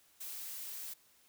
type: noise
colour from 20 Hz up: blue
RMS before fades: -44 dBFS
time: 0.2-0.94 s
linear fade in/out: 10 ms
effects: white hiss -67 dBFS RMS until 1.28 s